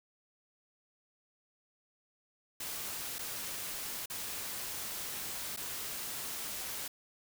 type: noise with dropouts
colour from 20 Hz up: white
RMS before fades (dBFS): -40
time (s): 2.6-6.88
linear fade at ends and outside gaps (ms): 5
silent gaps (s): 3.185-3.19 / 4.059-4.099 / 5.564-5.572
effects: none